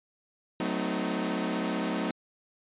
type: chord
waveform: sawtooth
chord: F# diminished seventh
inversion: none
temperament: equal with one note detuned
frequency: 185 / 220 / 255.4 / 311.1 Hz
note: F#3 / A3 / C4 / Eb4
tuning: 0 / 0 / -42 / 0 cents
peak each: -30 dBFS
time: 0.6-2.11 s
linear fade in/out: 2 ms
effects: resampled to 8000 Hz